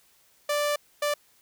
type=tone bursts at uneven times; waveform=sawtooth; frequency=587.3 Hz; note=D5; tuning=in tune; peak=-20 dBFS; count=2; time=0.49-0.76 / 1.02-1.14 s; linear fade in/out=5 ms; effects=white hiss -62 dBFS RMS until 1.41 s